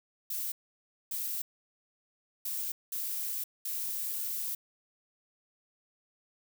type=noise bursts at uneven times; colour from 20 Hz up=violet; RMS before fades=-35 dBFS; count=5; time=0.3-0.52 / 1.11-1.42 / 2.45-2.72 / 2.92-3.44 / 3.65-4.55 s; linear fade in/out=5 ms; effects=none